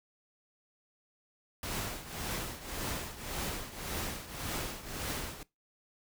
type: noise with tremolo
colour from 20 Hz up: pink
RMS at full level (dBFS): -35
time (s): 1.63-5.43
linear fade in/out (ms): 2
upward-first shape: triangle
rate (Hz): 1.8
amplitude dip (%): 80
effects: noise-tail reverb RT60 0.2 s tail -21 dB re dry